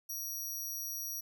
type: tone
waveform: 15% pulse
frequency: 5760 Hz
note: F#8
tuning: 47 cents flat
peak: -32 dBFS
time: 0.09-1.21 s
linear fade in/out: 10 ms
effects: none